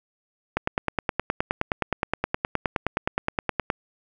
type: click train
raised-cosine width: 0.5 ms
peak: -7 dBFS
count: 31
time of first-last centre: 0.57-3.702 s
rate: 9.58 Hz
effects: none